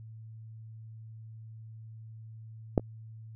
clicks, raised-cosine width 2 ms, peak -9 / -29 dBFS, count 2, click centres 2.778 / 2.796 s, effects added 111 Hz sine -44 dBFS peak until 3.35 s

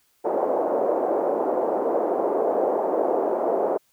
pink band-pass noise, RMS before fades -23 dBFS, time 0.24-3.78 s, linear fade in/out 20 ms, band 390 to 730 Hz, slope 24 dB/octave, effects white hiss -65 dBFS RMS until 3.92 s

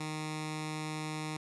10% pulse tone with notch filter, 154.8 Hz, D#3, 9 cents flat, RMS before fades -38 dBFS, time 0-1.37 s, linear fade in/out 5 ms, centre 560 Hz, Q 1.1, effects resampled to 24000 Hz

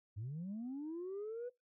sine linear sweep, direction up, 95.9 to 500 Hz, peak -39 dBFS, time 0.16-1.5 s, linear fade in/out 20 ms, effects noise-tail reverb RT60 0.2 s tail -21 dB re dry + tanh soft clip ceiling -38 dBFS

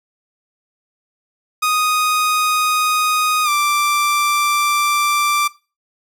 sawtooth tone with pitch glide, 1244.5 to 1176 Hz, D#6 to D6, 0 to +2 cents, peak -11 dBFS, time 1.62-5.48 s, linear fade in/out 10 ms, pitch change -98 cents, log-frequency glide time 3.44-3.49 s, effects noise-tail reverb RT60 0.3 s tail -19 dB re dry

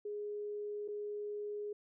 sine tone with dropouts, 415.3 Hz, G#4, in tune, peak -38 dBFS, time 0.05-1.73 s, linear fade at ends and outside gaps 5 ms, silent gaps 0.879-0.884 s, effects none

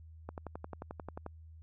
click train, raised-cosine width 1 ms, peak -27 dBFS, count 12, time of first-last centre 0.29-1.263 s, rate 11.3 Hz, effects added 80 Hz sine -50 dBFS peak until 1.62 s

